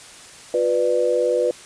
sine chord, B diminished, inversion second, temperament just, 355.6 / 493.9 / 592.7 Hz, F4 / B4 / D5, +31 / 0 / +16 cents, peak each -24 / -18 / -23 dBFS, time 0.54-1.51 s, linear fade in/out 2 ms, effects white hiss -42 dBFS RMS until 1.65 s + resampled to 22050 Hz

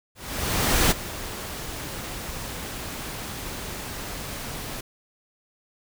pink noise with ADSR envelope, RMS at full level -19 dBFS, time 0.15-4.81 s, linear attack 760 ms, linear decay 19 ms, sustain -15 dB, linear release 6 ms, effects none

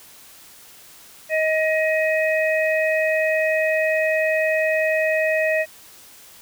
harmonic tone, 630 Hz, D#5, 21 cents sharp, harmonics 1 / 3 / 4, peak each -19 / -23 / -26 dBFS, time 1.29-5.66 s, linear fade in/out 50 ms, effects white hiss -46 dBFS RMS until 6.41 s

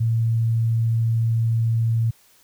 sine tone, 114.2 Hz, A#2, 35 cents flat, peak -17 dBFS, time 0-2.11 s, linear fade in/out 10 ms, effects white hiss -56 dBFS RMS until 2.43 s

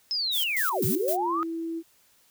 sine linear two-way sweep, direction down then up, 5250 to 93.5 to 1280 Hz, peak -25 dBFS, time 0.11-1.43 s, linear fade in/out 0 ms, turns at 0.85 s
violet noise with tremolo, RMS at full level -29 dBFS, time 0.31-1.17 s, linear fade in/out 50 ms, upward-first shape square, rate 3.9 Hz, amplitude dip 80%
sine tone with pitch glide, 376.5 to 329.7 Hz, F#4 to E4, +30 to 0 cents, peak -29 dBFS, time 0.72-1.83 s, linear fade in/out 50 ms, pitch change -230 cents, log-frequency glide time 1.08-1.39 s
effects white hiss -62 dBFS RMS until 2.3 s

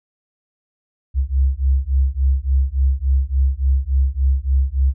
sine beating tone pair, 65.41 / 68.91 Hz, C2 / C#2, 0 / -10 cents, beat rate 3.5 Hz, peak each -17 dBFS, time 1.14-4.94 s, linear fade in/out 50 ms, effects none

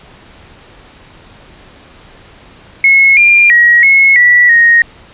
sine tone with pitch steps, 2179 / 2397 / 1902 / 2179 / 1950 / 1868 Hz, C#7 / D7 / A#6 / C#7 / B6 / A#6, -30 / +35 / +34 / -30 / -23 / +3 cents, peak -3 dBFS, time 2.84-4.82 s, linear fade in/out 2 ms, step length 330 ms, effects pink hiss -39 dBFS RMS until 5.13 s + resampled to 8000 Hz

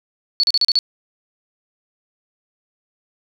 sine tone bursts, 4435 Hz, C#8, in tune, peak -12 dBFS, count 6, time 0.4-0.789 s, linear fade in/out 0 ms, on 34 ms, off 37 ms, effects none

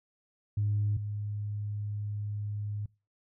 sine tone pair in turn, 103.83 / 103.83 Hz, G#2 / G#2, 0 / 0 cents, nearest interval unison, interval 0 cents, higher neither, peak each -25 / -32 dBFS, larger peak first, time 0.57-0.97 / 0.97-2.86 s, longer second, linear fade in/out 5 ms, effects noise-tail reverb RT60 0.3 s tail -24 dB re dry + tanh soft clip ceiling -21 dBFS

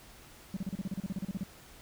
sine tone bursts, 191.2 Hz, G3, 43 cents flat, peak -29 dBFS, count 15, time 0.54-1.435 s, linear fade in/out 2 ms, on 27 ms, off 35 ms, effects tanh soft clip ceiling -30 dBFS + pink hiss -54 dBFS RMS until 1.81 s

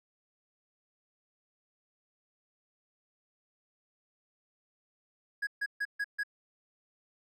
triangle tone bursts, 1661.2 Hz, G#6, in tune, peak -28 dBFS, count 5, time 5.42-6.235 s, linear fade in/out 10 ms, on 51 ms, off 140 ms, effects none

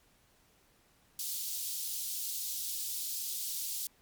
white high-pass noise, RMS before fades -37 dBFS, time 1.19-3.87 s, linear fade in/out 2 ms, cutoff 3700 Hz, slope 24 dB/octave, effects pink hiss -67 dBFS RMS until 4.01 s + MP3 96 kbps

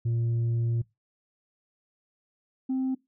sine tone pair in turn, 116.54 / 261.6 Hz, A#2 / C4, 0 / 0 cents, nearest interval octave + major second, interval 1400 cents, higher second, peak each -21 / -23 dBFS, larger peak first, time 0.05-0.82 / 2.69-2.95 s, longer first, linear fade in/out 10 ms, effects noise-tail reverb RT60 0.2 s tail -22 dB re dry + tanh soft clip ceiling -23 dBFS

